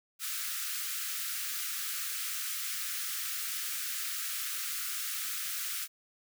white high-pass noise, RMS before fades -36 dBFS, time 0.19-5.88 s, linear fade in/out 50 ms, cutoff 1200 Hz, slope 96 dB/octave, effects none

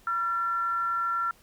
sine tone with frequency modulation, 1364 Hz, F6, 41 cents flat, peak -25 dBFS, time 0.07-1.31 s, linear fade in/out 2 ms, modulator 393 Hz, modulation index 0.29, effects pink hiss -59 dBFS RMS until 1.42 s

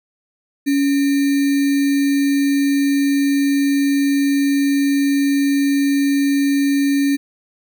sine tone with sample-and-hold, 280 Hz, C#4, 18 cents sharp, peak -13 dBFS, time 0.66-7.17 s, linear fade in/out 20 ms, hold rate 2100 Hz, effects none

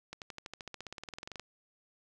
accelerating click train, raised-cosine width 0.2 ms, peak -25 dBFS, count 22, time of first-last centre 0.13-1.396 s, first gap 88 ms, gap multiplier 0.96, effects none

